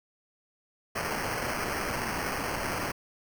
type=noise with sample-and-hold; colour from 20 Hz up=violet; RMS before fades=-32 dBFS; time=0.95-2.92 s; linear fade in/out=10 ms; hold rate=3675 Hz; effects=none